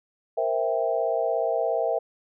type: chord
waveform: sine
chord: C dominant seventh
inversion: third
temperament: equal with one note detuned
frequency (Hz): 466.2 / 523.3 / 659.3 / 790.4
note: Bb4 / C5 / E5 / G5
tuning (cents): 0 / 0 / 0 / +14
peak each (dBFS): -28 / -29 / -25 / -31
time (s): 0.37-1.99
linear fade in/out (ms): 10
effects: none